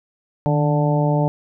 harmonic tone with a mistuned harmonic, 146.83 Hz, D3, in tune, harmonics 1 / 2 / 3 / 4 / 5 / 6, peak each -17 / -24 / -27 / -23 / -28 / -26 dBFS, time 0.46-1.28 s, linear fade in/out 0 ms, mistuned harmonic 1, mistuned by +59 cents, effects none

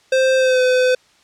square tone with pitch glide, 523.3 to 506.9 Hz, C5 to B4, 0 to +45 cents, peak -13 dBFS, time 0.12-0.95 s, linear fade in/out 5 ms, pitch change -55 cents, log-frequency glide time 0.37-0.61 s, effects white hiss -54 dBFS RMS until 1.23 s + low-pass 6000 Hz 12 dB/octave

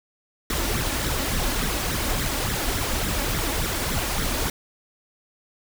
pink noise with flanger, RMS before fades -25 dBFS, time 0.5-4.5 s, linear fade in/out 2 ms, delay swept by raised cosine 0.52 to 3.62 ms, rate 3.5 Hz, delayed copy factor +0.6, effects none

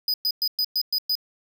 square tone bursts, 4978 Hz, D#8, in tune, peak -21 dBFS, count 7, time 0.08-1.153 s, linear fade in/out 2 ms, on 59 ms, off 110 ms, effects none

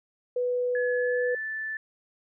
sine tone, 493.8 Hz, B4, in tune, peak -24 dBFS, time 0.36-1.35 s, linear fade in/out 5 ms
sine tone with pitch glide, 1704 to 1756 Hz, G#6 to A6, +44 to -4 cents, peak -30 dBFS, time 0.75-1.77 s, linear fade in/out 2 ms, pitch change +52 cents, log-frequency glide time 0.96-1.38 s
effects none

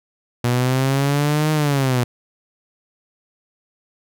sawtooth linear two-way sweep, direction up then down, 120.1 to 155.56 to 120.1 Hz, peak -12 dBFS, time 0.44-2.04 s, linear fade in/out 5 ms, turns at 1.52 s, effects none

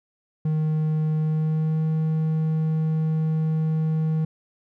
triangle tone with pitch glide, 155.56 to 158.01 Hz, D#3 to D#3, 0 to +27 cents, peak -18 dBFS, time 0.45-4.25 s, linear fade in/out 5 ms, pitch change +27 cents, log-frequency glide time 1.18-1.84 s, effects none

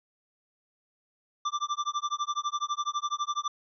square tone with tremolo, 1180 Hz, D6, 8 cents sharp, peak -26 dBFS, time 1.45-3.48 s, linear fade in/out 5 ms, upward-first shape sine, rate 12 Hz, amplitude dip 100%, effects resampled to 16000 Hz

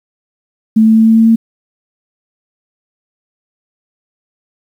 sine tone with pitch steps, 220 / 221.3 / 222.6 / 223.8 / 225.1 / 226.4 Hz, A3 / A3 / A3 / A3 / A3 / A3, 0 / +10 / +20 / +30 / +40 / +50 cents, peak -4 dBFS, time 0.76-1.36 s, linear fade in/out 10 ms, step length 100 ms, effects 7-bit

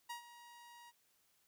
sawtooth tone with ADSR envelope, 950 Hz, A#5, 33 cents sharp, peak -38 dBFS, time 0.09-0.92 s, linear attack 13 ms, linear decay 110 ms, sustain -14 dB, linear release 32 ms, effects white hiss -75 dBFS RMS until 1.47 s

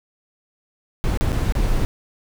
brown noise with dropouts, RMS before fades -19 dBFS, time 1.04-1.85 s, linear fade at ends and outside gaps 0 ms, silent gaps 1.174-1.21 / 1.319-1.327 / 1.523-1.552 s, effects none

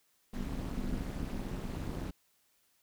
brown noise with amplitude modulation, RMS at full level -33 dBFS, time 0.33-2.11 s, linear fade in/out 10 ms, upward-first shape sine, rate 220 Hz, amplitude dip 100%, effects white hiss -72 dBFS RMS until 2.82 s

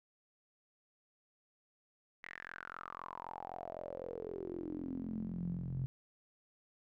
sawtooth tone with band-pass filter sweep, 43.91 Hz, F1, 10 cents sharp, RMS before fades -43 dBFS, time 2.23-5.86 s, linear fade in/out 0 ms, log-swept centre 2000 to 130 Hz, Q 7.7, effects none

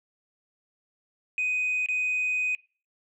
sine tone with dropouts, 2500 Hz, D#7, 8 cents sharp, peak -23 dBFS, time 1.38-2.55 s, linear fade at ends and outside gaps 1 ms, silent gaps 1.861-1.886 s, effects noise-tail reverb RT60 0.4 s tail -24 dB re dry + tanh soft clip ceiling -21 dBFS

